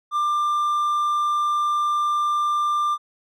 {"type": "tone", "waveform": "triangle", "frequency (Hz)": 1190, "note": "D6", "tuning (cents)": 22, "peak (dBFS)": -17, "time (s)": [0.11, 2.98], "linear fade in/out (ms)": 50, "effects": []}